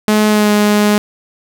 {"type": "tone with pitch glide", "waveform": "sawtooth", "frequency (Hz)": [212.8, 208.4], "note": ["G#3", "G#3"], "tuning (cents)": [42, 6], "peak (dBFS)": -5, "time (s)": [0.08, 0.98], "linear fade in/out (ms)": 0, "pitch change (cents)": -36, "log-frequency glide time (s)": [0.28, 0.51], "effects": []}